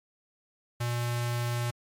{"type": "tone with notch filter", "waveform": "square", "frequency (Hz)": 120, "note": "B2", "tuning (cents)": -49, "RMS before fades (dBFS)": -30, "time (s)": [0.8, 1.71], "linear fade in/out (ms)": 10, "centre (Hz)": 250, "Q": 0.52, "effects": ["MP3 64 kbps"]}